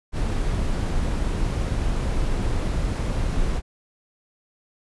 brown noise, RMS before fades -23 dBFS, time 0.12-3.62 s, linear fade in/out 50 ms, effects resampled to 24000 Hz

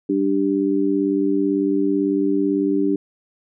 harmonic tone, 98 Hz, G2, in tune, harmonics 2 / 3 / 4, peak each -26 / -18 / -22 dBFS, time 0.09-2.96 s, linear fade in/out 5 ms, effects none

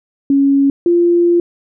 sine tone pair in turn, 277.2 / 345.8 Hz, C#4 / F4, 0 / -17 cents, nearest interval major third, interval 383 cents, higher second, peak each -8 dBFS, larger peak neither, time 0.3-0.7 / 0.86-1.4 s, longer second, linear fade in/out 2 ms, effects none

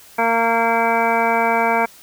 harmonic tone with a mistuned harmonic, 230 Hz, A#3, 23 cents flat, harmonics 1 / 2 / 3 / 4 / 5 / 6 / 7 / 9 / 10, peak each -26 / -23 / -20 / -19 / -29 / -26 / -26 / -30 / -24 dBFS, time 0.18-1.86 s, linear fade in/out 10 ms, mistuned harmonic 5, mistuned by -18 cents, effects white hiss -45 dBFS RMS until 2.02 s

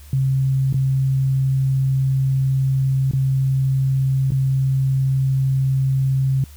sine tone with dropouts, 133.9 Hz, C3, 40 cents sharp, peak -15 dBFS, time 0.13-6.44 s, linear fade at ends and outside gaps 2 ms, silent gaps 0.727-0.742 / 3.112-3.134 / 4.306-4.319 s, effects added 72 Hz sine -39 dBFS peak until 6.56 s + white hiss -49 dBFS RMS until 6.56 s

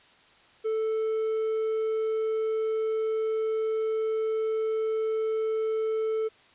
triangle tone, 440 Hz, A4, in tune, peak -23 dBFS, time 0.64-6.29 s, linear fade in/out 20 ms, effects white hiss -57 dBFS RMS until 6.54 s + resampled to 8000 Hz

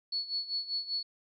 sine tone with tremolo, 4406 Hz, C#8, 11 cents flat, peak -29 dBFS, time 0.12-1.03 s, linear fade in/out 5 ms, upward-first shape sine, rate 5.1 Hz, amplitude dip 80%, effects none

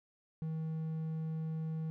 triangle tone, 159.4 Hz, D#3, 42 cents sharp, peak -33 dBFS, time 0.42-1.9 s, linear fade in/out 0 ms, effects none

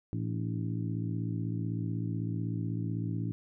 harmonic tone with a mistuned harmonic, 56 Hz, A1, 31 cents sharp, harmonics 2 / 3 / 4 / 5 / 6 / 7, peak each -33 / -36 / -44 / -40 / -43 / -53 dBFS, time 0.13-3.32 s, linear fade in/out 0 ms, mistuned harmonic 6, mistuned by -76 cents, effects none

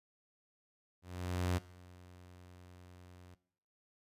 sawtooth tone with ADSR envelope, 90 Hz, F#2, 47 cents flat, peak -26 dBFS, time 1.02-3.35 s, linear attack 550 ms, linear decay 21 ms, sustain -24 dB, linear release 11 ms, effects noise-tail reverb RT60 0.7 s tail -20 dB re dry + resampled to 32000 Hz

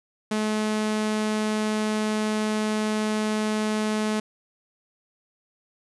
sawtooth tone, 214.6 Hz, A3, 43 cents flat, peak -19 dBFS, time 0.31-4.2 s, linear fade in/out 5 ms, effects resampled to 24000 Hz + 10-bit

